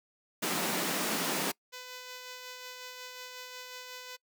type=high-pass noise; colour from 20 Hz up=pink; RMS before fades=-32 dBFS; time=0.42-1.52 s; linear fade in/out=10 ms; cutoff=170 Hz; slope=48 dB/octave
type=tone with tremolo; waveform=5% pulse; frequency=502 Hz; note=B4; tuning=28 cents sharp; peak=-30 dBFS; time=1.72-4.17 s; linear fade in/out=20 ms; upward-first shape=sine; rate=5.5 Hz; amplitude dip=30%
effects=noise-tail reverb RT60 0.1 s tail -24 dB re dry